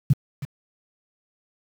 sine tone with echo, 138.3 Hz, C#3, 4 cents flat, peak -11 dBFS, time 0.1-0.13 s, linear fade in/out 5 ms, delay 320 ms, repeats 1, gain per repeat -15 dB, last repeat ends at 0.45 s, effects high-pass 80 Hz 12 dB/octave + 7-bit

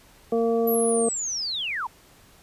harmonic tone, 230 Hz, A#3, 23 cents flat, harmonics 1 / 2 / 3 / 5, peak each -26 / -21 / -29 / -39 dBFS, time 0.32-1.09 s, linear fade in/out 5 ms
sine linear sweep, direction down, 12000 to 842 Hz, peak -26 dBFS, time 0.67-1.87 s, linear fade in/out 5 ms
effects pink hiss -54 dBFS RMS until 2.42 s + resampled to 32000 Hz

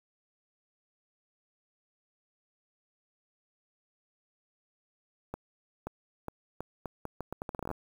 accelerating click train, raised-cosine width 1 ms, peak -22 dBFS, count 18, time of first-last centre 5.34-7.714 s, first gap 530 ms, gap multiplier 0.78, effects 8-bit

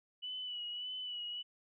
sine tone with vibrato, 2960 Hz, F#7, in tune, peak -39 dBFS, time 0.22-1.43 s, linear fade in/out 20 ms, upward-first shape sine, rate 1.7 Hz, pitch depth 37 cents each way, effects none

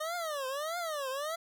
25% pulse tone with vibrato, 605 Hz, D#5, 49 cents flat, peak -30 dBFS, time 0-1.36 s, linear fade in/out 10 ms, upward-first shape triangle, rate 1.6 Hz, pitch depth 290 cents each way, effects none

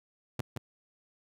sawtooth tone with echo, 120.5 Hz, B2, 42 cents flat, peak -25 dBFS, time 0.39-0.41 s, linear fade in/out 5 ms, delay 170 ms, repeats 1, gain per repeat -5 dB, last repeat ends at 0.58 s, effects none

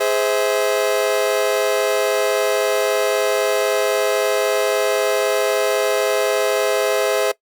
40% pulse chord, Ab augmented, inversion none, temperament just, 415.3 / 519.1 / 648.9 Hz, Ab4 / C5 / E5, 0 / -14 / -27 cents, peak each -20 dBFS, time 0-7.32 s, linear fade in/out 10 ms, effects noise-tail reverb RT60 0.1 s tail -20 dB re dry + Opus 48 kbps

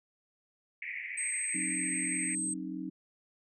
white band-pass noise, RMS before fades -40 dBFS, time 0.82-2.35 s, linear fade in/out 2 ms, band 1900 to 2400 Hz, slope 96 dB/octave
sine tone, 8260 Hz, C9, 23 cents flat, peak -32 dBFS, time 1.17-2.54 s, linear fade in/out 10 ms
sine chord, C diminished, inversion second, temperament equal with one note detuned, 185 / 267.9 / 311.1 Hz, Gb3 / C4 / Eb4, 0 / +41 / 0 cents, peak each -41 / -40 / -39 dBFS, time 1.54-2.9 s, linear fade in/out 10 ms
effects none

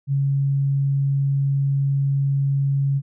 sine tone, 138.59 Hz, C#3, in tune, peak -17 dBFS, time 0.07-3.02 s, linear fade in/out 50 ms, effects none

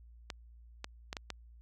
clicks, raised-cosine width 0.2 ms, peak -21 dBFS, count 5, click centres 0.302 / 0.844 / 1.129 / 1.168 / 1.303 s, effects added 58 Hz sine -53 dBFS peak until 1.61 s

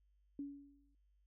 sine tone with exponential decay, 282.6 Hz, C#4, 34 cents sharp, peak -39 dBFS, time 0.39-0.95 s, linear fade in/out 2 ms, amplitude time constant 120 ms, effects added 50 Hz sine -70 dBFS peak until 1.26 s

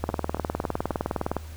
two click trains, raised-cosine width 1 ms, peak -21 / -11 dBFS, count 4 / 27, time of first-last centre 0.1-0.911 / 0.04-1.367 s, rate 3.7 / 19.6 Hz, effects added 78 Hz sine -37 dBFS peak until 1.56 s + pink hiss -49 dBFS RMS until 1.56 s

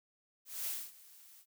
blue noise with ADSR envelope, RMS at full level -37 dBFS, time 0.45-1.46 s, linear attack 220 ms, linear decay 240 ms, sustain -21 dB, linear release 67 ms, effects none

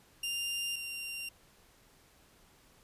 sawtooth tone pair in turn, 2794 / 2773 Hz, F7 / F7, 0 / -13 cents, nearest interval unison, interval 13 cents, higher first, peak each -30 / -35 dBFS, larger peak first, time 0.23-0.76 / 0.76-1.29 s, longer neither, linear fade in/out 5 ms, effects pink hiss -63 dBFS RMS until 2.83 s + resampled to 32000 Hz

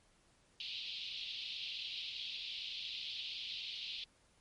white band-pass noise, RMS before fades -44 dBFS, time 0.6-4.04 s, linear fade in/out 2 ms, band 2700 to 4200 Hz, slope 48 dB/octave, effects pink hiss -70 dBFS RMS until 4.4 s + MP3 48 kbps

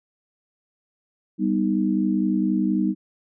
sine chord, G augmented, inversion none, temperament equal, 196 / 246.9 / 311.1 Hz, G3 / B3 / D#4, 0 / 0 / 0 cents, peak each -22 / -25 / -23 dBFS, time 1.38-2.95 s, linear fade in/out 50 ms, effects none

